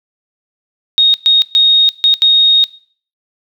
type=tone bursts at uneven times; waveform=sine; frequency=3729 Hz; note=A#7; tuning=in tune; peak=-5 dBFS; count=5; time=0.98-1.14 / 1.26-1.42 / 1.55-1.89 / 2.04-2.14 / 2.22-2.64 s; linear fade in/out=0 ms; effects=noise-tail reverb RT60 0.5 s tail -21 dB re dry